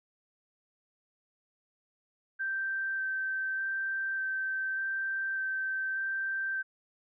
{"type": "tone with vibrato", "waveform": "sine", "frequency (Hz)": 1559, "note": "G6", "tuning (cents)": -10, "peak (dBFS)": -30, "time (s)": [2.39, 6.63], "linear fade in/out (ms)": 20, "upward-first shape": "square", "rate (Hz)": 0.84, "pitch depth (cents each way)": 8, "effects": []}